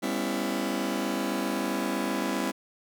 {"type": "chord", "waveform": "sawtooth", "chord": "C# half-diminished seventh", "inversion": "second", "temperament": "just", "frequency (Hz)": [199.57, 249.5, 277.2, 332.6], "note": ["G3", "B3", "C#4", "E4"], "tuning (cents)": [31, 18, 0, 16], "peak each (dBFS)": -29, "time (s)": [0.02, 2.52], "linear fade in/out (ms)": 20, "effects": []}